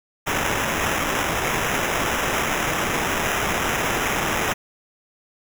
blue noise with sample-and-hold, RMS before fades -23 dBFS, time 0.26-4.54 s, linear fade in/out 20 ms, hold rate 4410 Hz, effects none

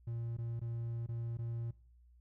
triangle tone with dropouts, 116.54 Hz, A#2, in tune, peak -35 dBFS, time 0.07-1.71 s, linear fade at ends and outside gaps 5 ms, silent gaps 0.369-0.384 / 0.596-0.614 / 1.064-1.087 / 1.372-1.387 s, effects noise-tail reverb RT60 0.5 s tail -20 dB re dry + added 60 Hz sine -60 dBFS peak until 2.2 s

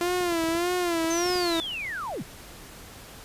sawtooth tone with vibrato, 343.5 Hz, F4, 29 cents flat, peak -20 dBFS, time 0.01-1.6 s, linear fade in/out 0 ms, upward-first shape sine, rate 1.7 Hz, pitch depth 89 cents each way
clicks, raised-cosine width 2 ms, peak -27 dBFS, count 9, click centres 0.209 / 0.324 / 0.439 / 0.488 / 0.551 / 1.045 / 1.26 / 1.302 / 1.357 s
sine linear sweep, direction down, 6330 to 87 Hz, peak -30 dBFS, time 1.1-2.23 s, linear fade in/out 10 ms
effects pink hiss -45 dBFS RMS until 3.24 s + resampled to 32000 Hz

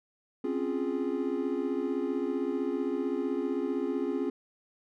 triangle chord, Db major seventh, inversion third, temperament equal, 261.6 / 277.2 / 349.2 / 415.3 Hz, C4 / Db4 / F4 / Ab4, 0 / 0 / 0 / 0 cents, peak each -32 dBFS, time 0.44-4.3 s, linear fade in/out 5 ms, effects none

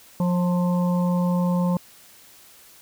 harmonic tone with a mistuned harmonic, 177.7 Hz, F3, 30 cents sharp, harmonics 1 / 3 / 5 / 6, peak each -19 / -29 / -33 / -35 dBFS, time 0.2-1.77 s, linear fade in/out 2 ms, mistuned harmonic 6, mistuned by -24 cents, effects white hiss -50 dBFS RMS until 2.81 s

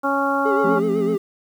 harmonic tone, 277.2 Hz, C#4, in tune, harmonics 1 / 2 / 3 / 4 / 5, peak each -24 / -24 / -24 / -24 / -24 dBFS, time 0.03-0.8 s, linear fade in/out 20 ms
triangle tone with vibrato, 412.2 Hz, G#4, 13 cents flat, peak -17 dBFS, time 0.45-1.18 s, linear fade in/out 10 ms, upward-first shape sine, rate 8 Hz, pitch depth 79 cents each way
triangle chord, F major, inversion none, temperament equal with one note detuned, 174.61 / 220 / 268.4 Hz, F3 / A3 / C4, 0 / 0 / +44 cents, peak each -24 dBFS, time 0.63-1.17 s, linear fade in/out 20 ms
effects 8-bit

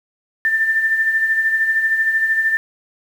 sine tone with tremolo, 1784 Hz, A6, 23 cents sharp, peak -12 dBFS, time 0.45-2.57 s, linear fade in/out 0 ms, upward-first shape sine, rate 13 Hz, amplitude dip 50%, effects 7-bit

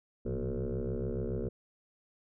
sine tone with frequency modulation, 164.81 Hz, E3, in tune, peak -30 dBFS, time 0.25-1.49 s, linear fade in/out 10 ms, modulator 67.3 Hz, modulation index 4.9, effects tanh soft clip ceiling -28 dBFS

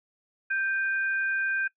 sine tone pair together, 1568 / 2457 Hz, G6 / D#7, 0 / -22 cents, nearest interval minor sixth, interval 778 cents, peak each -25 / -34 dBFS, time 0.5-1.68 s, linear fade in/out 10 ms, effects noise-tail reverb RT60 0.1 s tail -20 dB re dry

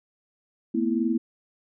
sine chord, A suspended second, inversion none, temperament equal with one note detuned, 225.4 / 246.9 / 329.6 Hz, A3 / B3 / E4, +42 / 0 / 0 cents, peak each -26 dBFS, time 0.74-1.18 s, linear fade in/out 10 ms, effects none

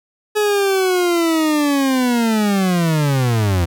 40% pulse linear sweep, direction down, 425.7 to 82.41 Hz, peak -13 dBFS, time 0.35-3.66 s, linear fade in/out 20 ms, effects none

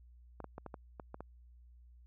clicks, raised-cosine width 1 ms, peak -30 dBFS, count 8, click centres 0.403 / 0.443 / 0.581 / 0.663 / 0.742 / 0.998 / 1.144 / 1.206 s, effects added 60 Hz sine -56 dBFS peak until 2.06 s

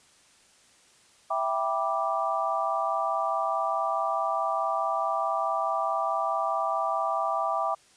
sine chord, E minor seventh, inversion none, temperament equal with one note detuned, 659.3 / 784 / 977.5 / 1174.7 Hz, E5 / G5 / B5 / D6, 0 / 0 / -18 / 0 cents, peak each -30 / -30 / -33 / -29 dBFS, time 1.3-7.75 s, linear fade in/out 10 ms, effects white hiss -59 dBFS RMS until 7.96 s + resampled to 22050 Hz

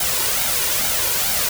white noise with flanger, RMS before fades -20 dBFS, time 0-1.49 s, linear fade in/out 5 ms, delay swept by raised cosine 1.3 to 2.12 ms, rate 2.3 Hz, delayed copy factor +0.55, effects none

